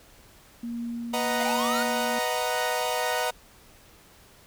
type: tone with tremolo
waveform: sine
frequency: 235.3 Hz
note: A#3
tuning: 16 cents sharp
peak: -29 dBFS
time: 0.63-2.19 s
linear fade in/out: 5 ms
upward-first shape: triangle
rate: 1.2 Hz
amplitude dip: 35%
type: chord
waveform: sawtooth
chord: B major seventh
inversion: none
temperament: equal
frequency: 493.9 / 622.3 / 740 / 932.3 Hz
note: B4 / D#5 / F#5 / A#5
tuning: 0 / 0 / 0 / 0 cents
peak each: -27 dBFS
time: 1.13-3.31 s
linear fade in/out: 10 ms
type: linear sweep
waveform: square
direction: up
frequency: 659.3 to 1481 Hz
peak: -30 dBFS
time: 1.4-1.83 s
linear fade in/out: 5 ms
effects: pink hiss -54 dBFS RMS until 4.46 s